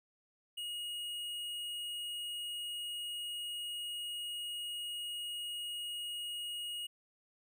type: tone with tanh clipping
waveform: sine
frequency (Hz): 2880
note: F#7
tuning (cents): -47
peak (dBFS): -40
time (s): 0.57-6.87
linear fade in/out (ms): 10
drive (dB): 13
effects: none